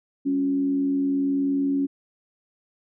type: tone with frequency modulation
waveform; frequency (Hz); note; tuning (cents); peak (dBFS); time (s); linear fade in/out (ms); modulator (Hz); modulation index
sine; 277; C#4; -1; -20; 0.25-1.87; 20; 78.8; 0.34
effects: none